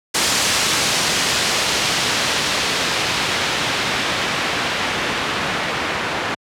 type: noise with low-pass filter sweep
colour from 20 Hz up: white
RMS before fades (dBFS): -20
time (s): 0.14-6.35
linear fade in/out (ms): 10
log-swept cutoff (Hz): 6800 to 2100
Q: 0.75
effects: high-pass 80 Hz 12 dB/octave